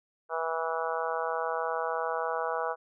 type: harmonic tone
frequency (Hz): 163.2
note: E3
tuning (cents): -17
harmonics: 3 / 4 / 5 / 6 / 7 / 8 / 9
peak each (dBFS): -34 / -35 / -36 / -37 / -37 / -38 / -39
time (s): 0.29-2.76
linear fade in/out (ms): 50
effects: none